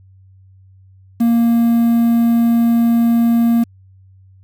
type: tone with quantisation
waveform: triangle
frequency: 233.1 Hz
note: A#3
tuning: in tune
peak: -8 dBFS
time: 1.2-3.64 s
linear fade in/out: 10 ms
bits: 6
effects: added 95 Hz sine -43 dBFS peak until 4.43 s